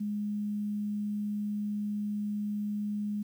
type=tone; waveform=sine; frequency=207.7 Hz; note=G#3; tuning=in tune; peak=-30 dBFS; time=0-3.23 s; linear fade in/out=10 ms; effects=10-bit